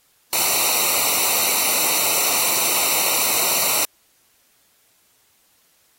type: noise with comb filter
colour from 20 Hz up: white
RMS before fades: -19 dBFS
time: 0.33-3.85 s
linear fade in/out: 0 ms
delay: 0.6 ms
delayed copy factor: -0.9
effects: white hiss -60 dBFS RMS until 5.98 s + AAC 48 kbps